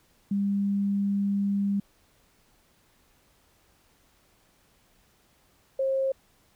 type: tone pair in turn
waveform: sine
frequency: 200 / 535.2 Hz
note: G3 / C5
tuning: +35 / +39 cents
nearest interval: octave + perfect fourth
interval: 1704 cents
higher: second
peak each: -23 dBFS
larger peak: neither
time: 0.31-1.8 / 5.79-6.12 s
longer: first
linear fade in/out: 5 ms
effects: pink hiss -64 dBFS RMS until 6.55 s